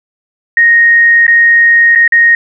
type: tone with dropouts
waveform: sine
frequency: 1864.7 Hz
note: A#6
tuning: in tune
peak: -3 dBFS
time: 0.57-2.35 s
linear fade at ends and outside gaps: 2 ms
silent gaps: 1.267-1.279 / 1.951-1.957 / 2.078-2.122 s
effects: none